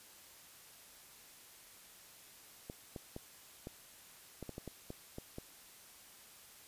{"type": "clicks", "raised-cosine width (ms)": 2, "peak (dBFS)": -30, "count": 11, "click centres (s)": [2.699, 2.962, 3.164, 3.671, 4.427, 4.493, 4.581, 4.677, 4.904, 5.184, 5.384], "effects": ["white hiss -58 dBFS RMS until 6.67 s", "resampled to 32000 Hz"]}